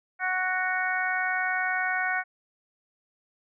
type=harmonic tone; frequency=370 Hz; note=F#4; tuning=in tune; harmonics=2 / 3 / 4 / 5 / 6; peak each=-31 / -37 / -28 / -31 / -33 dBFS; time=0.19-2.24 s; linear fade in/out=50 ms; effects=none